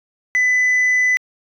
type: tone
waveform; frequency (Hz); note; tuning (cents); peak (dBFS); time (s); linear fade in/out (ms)
sine; 2001; B6; +22; -10; 0.35-1.17; 0
effects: tanh soft clip ceiling -12 dBFS